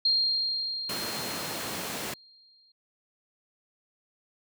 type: tone with exponential decay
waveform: sine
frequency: 4212 Hz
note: C8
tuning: 11 cents sharp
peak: -20 dBFS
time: 0.05-2.72 s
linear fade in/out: 5 ms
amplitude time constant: 580 ms
type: high-pass noise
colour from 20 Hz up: pink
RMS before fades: -35 dBFS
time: 0.89-2.14 s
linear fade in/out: 5 ms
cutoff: 180 Hz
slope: 12 dB/octave
effects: none